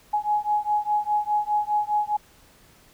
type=beating tone pair; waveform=sine; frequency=836 / 840.9 Hz; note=G#5 / G#5; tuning=+11 / +21 cents; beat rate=4.9 Hz; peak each=-24 dBFS; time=0.13-2.17 s; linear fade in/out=10 ms; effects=pink hiss -55 dBFS RMS until 2.93 s